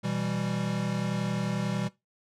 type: chord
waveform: square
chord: E minor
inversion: second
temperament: equal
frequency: 123.47 / 164.81 / 196 Hz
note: B2 / E3 / G3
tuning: 0 / 0 / 0 cents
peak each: -34 / -34 / -32 dBFS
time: 0.03-1.89 s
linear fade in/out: 20 ms
effects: noise-tail reverb RT60 0.2 s tail -19 dB re dry + low-pass 8000 Hz 12 dB/octave